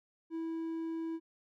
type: tone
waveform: triangle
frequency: 327 Hz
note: E4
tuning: 14 cents flat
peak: -33 dBFS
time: 0.3-1.2 s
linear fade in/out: 50 ms
effects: none